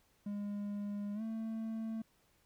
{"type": "tone with pitch glide", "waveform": "triangle", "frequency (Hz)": [204.4, 222.9], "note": ["G#3", "A3"], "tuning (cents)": [-27, 23], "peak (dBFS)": -35, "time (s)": [0.26, 2.02], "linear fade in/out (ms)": 5, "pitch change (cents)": 150, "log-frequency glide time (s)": [1.14, 1.22], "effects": ["pink hiss -72 dBFS RMS until 2.45 s"]}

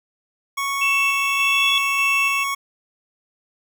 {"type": "tone", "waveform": "25% pulse", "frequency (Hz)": 1108.7, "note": "C#6", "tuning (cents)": 0, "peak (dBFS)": -18, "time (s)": [0.57, 2.55], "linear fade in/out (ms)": 10}
{"type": "tone with exponential growth", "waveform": "sine", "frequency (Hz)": 3378, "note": "G#7", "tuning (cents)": 29, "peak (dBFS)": -16, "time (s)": [0.67, 1.78], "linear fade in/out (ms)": 1, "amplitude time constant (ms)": 240}
{"type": "tone with tremolo", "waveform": "sine", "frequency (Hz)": 2664, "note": "E7", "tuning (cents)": 18, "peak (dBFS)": -17, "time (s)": [0.81, 2.44], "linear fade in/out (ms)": 10, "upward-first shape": "square", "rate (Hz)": 1.7, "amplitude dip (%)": 35}
{"effects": []}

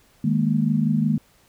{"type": "chord", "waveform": "sine", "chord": "D# suspended fourth", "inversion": "none", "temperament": "equal", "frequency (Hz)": [155.56, 207.7, 233.1], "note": ["D#3", "G#3", "A#3"], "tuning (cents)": [0, 0, 0], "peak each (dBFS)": -22, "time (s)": [0.24, 1.18], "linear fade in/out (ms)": 5, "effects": ["pink hiss -58 dBFS RMS until 1.48 s"]}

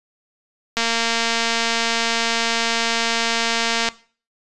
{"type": "click train", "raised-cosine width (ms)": 0.2, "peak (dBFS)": -3, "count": 718, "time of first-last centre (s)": [0.77, 3.887], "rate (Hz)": 230, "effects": ["noise-tail reverb RT60 0.4 s tail -18 dB re dry", "resampled to 24000 Hz"]}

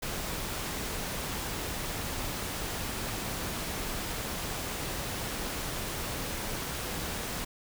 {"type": "noise", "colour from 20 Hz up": "pink", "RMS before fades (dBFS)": -35, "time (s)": [0.02, 7.45], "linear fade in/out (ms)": 10, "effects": []}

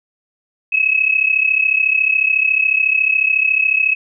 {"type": "tone pair together", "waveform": "sine", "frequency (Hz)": [2553, 2587], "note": ["D#7", "E7"], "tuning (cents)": [44, -33], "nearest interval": "unison", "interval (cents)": 23, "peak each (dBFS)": -15, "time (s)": [0.72, 3.95], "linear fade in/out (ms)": 10, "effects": []}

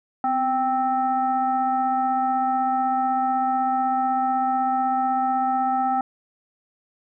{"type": "tone with frequency modulation", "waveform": "sine", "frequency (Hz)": 784, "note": "G5", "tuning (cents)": 0, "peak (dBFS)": -19, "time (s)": [0.24, 6.01], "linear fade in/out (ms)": 2, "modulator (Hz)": 528, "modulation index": 0.69, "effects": []}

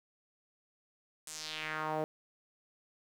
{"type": "tone with band-pass filter sweep", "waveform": "sawtooth", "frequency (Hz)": 155.56, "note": "D#3", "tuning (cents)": 0, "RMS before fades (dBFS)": -38, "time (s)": [1.27, 2.04], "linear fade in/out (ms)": 0, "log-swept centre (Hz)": [8800, 550], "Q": 2.4, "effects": ["10-bit"]}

